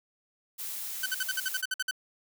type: noise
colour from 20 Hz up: blue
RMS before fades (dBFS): -37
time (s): 0.58-1.62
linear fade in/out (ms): 20
type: tone bursts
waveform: sawtooth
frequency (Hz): 1520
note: F#6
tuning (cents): +46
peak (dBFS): -24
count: 11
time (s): 1.03-1.911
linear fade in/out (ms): 5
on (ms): 31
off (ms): 54
effects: none